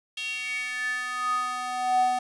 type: tone with high-pass filter sweep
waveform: square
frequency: 249.6 Hz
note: B3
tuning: 19 cents sharp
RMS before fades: -28 dBFS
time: 0.17-2.19 s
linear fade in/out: 5 ms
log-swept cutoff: 3000 to 640 Hz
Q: 7.7
effects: resampled to 24000 Hz + 9-bit